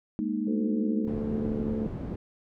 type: chord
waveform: sine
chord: Ab suspended second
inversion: none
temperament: equal with one note detuned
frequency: 207.7 / 233.1 / 308.3 Hz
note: Ab3 / Bb3 / Eb4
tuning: 0 / 0 / -16 cents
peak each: -31 dBFS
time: 0.19-1.05 s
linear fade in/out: 0 ms
type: harmonic tone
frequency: 73.4 Hz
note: D2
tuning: in tune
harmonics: 3 / 4 / 5 / 6 / 7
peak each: -29 / -40 / -41 / -36 / -43 dBFS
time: 0.47-1.87 s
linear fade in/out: 5 ms
type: low-pass noise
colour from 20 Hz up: white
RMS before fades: -35 dBFS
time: 1.07-2.16 s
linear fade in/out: 5 ms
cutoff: 250 Hz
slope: 12 dB/octave
effects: none